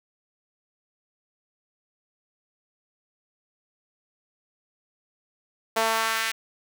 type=tone with high-pass filter sweep; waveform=sawtooth; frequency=223.8 Hz; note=A3; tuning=30 cents sharp; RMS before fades=-25 dBFS; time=5.76-6.32 s; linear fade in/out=10 ms; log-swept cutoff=640 to 2000 Hz; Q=1.4; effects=none